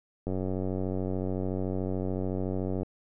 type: click train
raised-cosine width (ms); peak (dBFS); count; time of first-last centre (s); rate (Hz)
2; -19; 241; 0.27-2.831; 93.7
effects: none